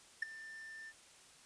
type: tone with ADSR envelope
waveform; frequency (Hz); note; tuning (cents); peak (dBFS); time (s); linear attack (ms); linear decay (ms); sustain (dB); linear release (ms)
triangle; 1784; A6; +23; -28; 0.22-0.93; 6; 10; -18; 47
effects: white hiss -61 dBFS RMS until 1.45 s + resampled to 22050 Hz